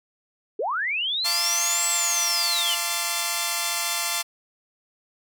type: linear two-way sweep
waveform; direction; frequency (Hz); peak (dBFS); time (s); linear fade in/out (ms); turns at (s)
sine; up then down; 370 to 7902 to 2827; -23; 0.59-2.75; 5; 1.88
type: chord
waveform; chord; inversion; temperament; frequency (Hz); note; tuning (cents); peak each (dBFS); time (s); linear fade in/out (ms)
5% pulse; D minor seventh; first; equal with one note detuned; 686.1 / 880 / 1046.5 / 1174.7; F5 / A5 / C6 / D6; -31 / 0 / 0 / 0; -18; 1.24-4.23; 20
effects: none